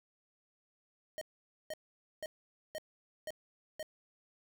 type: tone bursts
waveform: square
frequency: 622.3 Hz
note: D#5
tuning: in tune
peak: -39 dBFS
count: 6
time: 1.18-3.828 s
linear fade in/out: 0 ms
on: 33 ms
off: 490 ms
effects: none